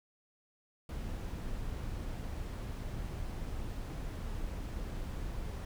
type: noise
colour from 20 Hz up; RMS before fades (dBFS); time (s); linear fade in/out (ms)
brown; -39; 0.89-5.65; 2
effects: none